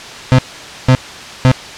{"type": "tone bursts", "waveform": "35% pulse", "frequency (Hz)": 128.9, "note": "C3", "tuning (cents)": -26, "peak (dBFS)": -3, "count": 3, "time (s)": [0.32, 1.515], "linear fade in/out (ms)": 0, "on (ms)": 65, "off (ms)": 500, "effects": ["white hiss -29 dBFS RMS until 1.77 s", "low-pass 5000 Hz 12 dB/octave"]}